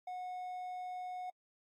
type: tone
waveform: triangle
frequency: 730 Hz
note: F#5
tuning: 24 cents flat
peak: -38 dBFS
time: 0.07-1.3 s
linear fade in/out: 5 ms
effects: AAC 48 kbps